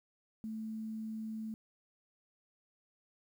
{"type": "tone with quantisation", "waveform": "sine", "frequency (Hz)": 220, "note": "A3", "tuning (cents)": 0, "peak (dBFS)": -38, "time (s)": [0.44, 1.54], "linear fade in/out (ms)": 0, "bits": 11, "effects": []}